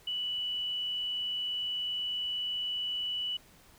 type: tone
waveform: sine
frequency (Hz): 2960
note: F#7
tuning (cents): 0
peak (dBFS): -31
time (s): 0.07-3.37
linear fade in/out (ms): 5
effects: pink hiss -59 dBFS RMS until 3.78 s